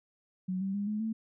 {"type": "tone with pitch steps", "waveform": "sine", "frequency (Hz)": [185.2, 193.73, 202.7, 212, 221.8], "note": ["F#3", "G3", "G#3", "G#3", "A3"], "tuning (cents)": [2, -20, -42, 36, 14], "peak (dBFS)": -30, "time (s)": [0.48, 1.13], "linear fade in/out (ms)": 10, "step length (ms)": 130, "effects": []}